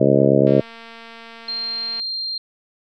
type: harmonic tone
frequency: 68.9 Hz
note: C#2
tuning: 10 cents flat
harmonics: 2 / 3 / 4 / 5 / 6 / 7 / 8 / 9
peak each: -20 / -20 / -20 / -20 / -20 / -20 / -20 / -20 dBFS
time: 0-0.61 s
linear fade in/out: 10 ms
type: click train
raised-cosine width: 0.3 ms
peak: -24 dBFS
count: 351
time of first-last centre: 0.47-1.998 s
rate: 229 Hz
type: tone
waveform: sine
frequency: 4186 Hz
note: C8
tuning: in tune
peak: -23 dBFS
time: 1.48-2.38 s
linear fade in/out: 5 ms
effects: none